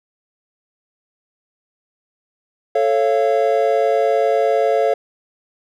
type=chord; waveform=triangle; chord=A augmented; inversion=none; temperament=just; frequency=440 / 550 / 687.5 Hz; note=A4 / C#5 / E#5; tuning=0 / -14 / -27 cents; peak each=-16 dBFS; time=2.75-4.94 s; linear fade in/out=5 ms; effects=none